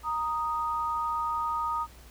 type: tone pair together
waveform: sine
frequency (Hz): 932.3 / 1242.8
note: A#5 / D#6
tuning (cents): 0 / -2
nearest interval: perfect fourth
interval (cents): 498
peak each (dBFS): -31 / -29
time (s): 0.03-1.87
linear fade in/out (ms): 50
effects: added 60 Hz sine -49 dBFS peak until 2.1 s + pink hiss -54 dBFS RMS until 2.1 s